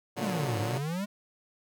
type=chord; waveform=10% pulse; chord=Bb augmented; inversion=none; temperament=just; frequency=116.54 / 145.68 / 182.1 Hz; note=Bb2 / D3 / F#3; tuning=0 / -14 / -27 cents; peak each=-29 dBFS; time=0.16-0.79 s; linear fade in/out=20 ms
type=exponential two-way sweep; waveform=square; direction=down then up; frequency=232.5 to 100 to 211.4 Hz; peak=-31 dBFS; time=0.21-1.06 s; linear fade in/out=20 ms; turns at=0.59 s
effects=none